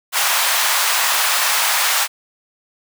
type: high-pass noise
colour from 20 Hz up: pink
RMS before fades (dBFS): -17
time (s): 0.12-2.08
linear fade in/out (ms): 50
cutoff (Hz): 820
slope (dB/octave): 24
effects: none